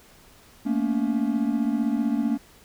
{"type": "tone cluster", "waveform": "triangle", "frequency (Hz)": [220.8, 236.3, 282.4], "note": ["A3", "A#3", "C#4"], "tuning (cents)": [6, 24, 32], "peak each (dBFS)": -24, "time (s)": [0.65, 2.38], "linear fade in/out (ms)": 20, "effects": ["pink hiss -53 dBFS RMS until 2.64 s"]}